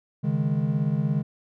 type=chord; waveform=triangle; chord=C# suspended second; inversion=none; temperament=equal; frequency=138.59 / 155.56 / 207.7 Hz; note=C#3 / D#3 / G#3; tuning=0 / 0 / 0 cents; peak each=-24 / -23 / -26 dBFS; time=0.23-1.23 s; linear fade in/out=20 ms; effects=none